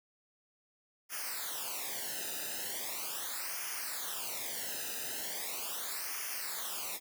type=noise with flanger; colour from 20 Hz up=white; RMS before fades=-39 dBFS; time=1.09-7 s; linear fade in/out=50 ms; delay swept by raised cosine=0.25 to 0.91 ms; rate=0.39 Hz; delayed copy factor=-0.9; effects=none